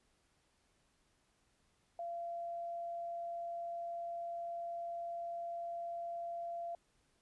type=tone; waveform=sine; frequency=685 Hz; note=F5; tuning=34 cents flat; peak=-39 dBFS; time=1.99-6.75 s; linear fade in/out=2 ms; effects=pink hiss -75 dBFS RMS until 7.21 s + resampled to 24000 Hz